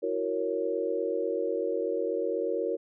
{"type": "chord", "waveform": "sine", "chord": "F# dominant seventh", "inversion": "third", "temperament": "equal", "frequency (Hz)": [329.6, 370, 466.2, 554.4], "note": ["E4", "F#4", "A#4", "C#5"], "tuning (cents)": [0, 0, 0, 0], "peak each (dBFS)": [-35, -33, -30, -33], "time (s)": [0.02, 2.77], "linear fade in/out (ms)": 20, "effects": []}